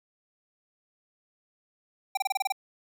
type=tone bursts; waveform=square; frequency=784 Hz; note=G5; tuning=in tune; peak=-25 dBFS; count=8; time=2.15-2.523 s; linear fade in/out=5 ms; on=23 ms; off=27 ms; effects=none